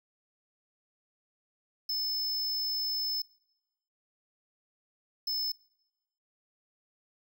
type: tone bursts at uneven times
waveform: square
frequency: 5240 Hz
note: E8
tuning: 11 cents flat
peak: -30 dBFS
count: 2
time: 1.89-3.22 / 5.27-5.52 s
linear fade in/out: 5 ms
effects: noise-tail reverb RT60 0.9 s tail -23 dB re dry